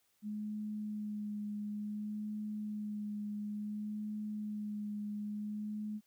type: tone with vibrato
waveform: sine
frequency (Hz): 209.9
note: G#3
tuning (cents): +19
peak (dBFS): -37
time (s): 0.22-6.01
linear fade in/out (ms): 50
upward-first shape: sine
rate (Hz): 0.57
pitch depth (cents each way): 16
effects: white hiss -75 dBFS RMS until 6.06 s